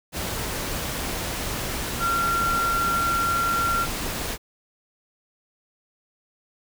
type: tone in noise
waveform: sine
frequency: 1374 Hz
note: F6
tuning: 29 cents flat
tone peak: -21 dBFS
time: 1.99-3.87 s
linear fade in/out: 50 ms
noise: pink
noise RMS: -29 dBFS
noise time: 0.12-4.38 s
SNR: +5 dB
effects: none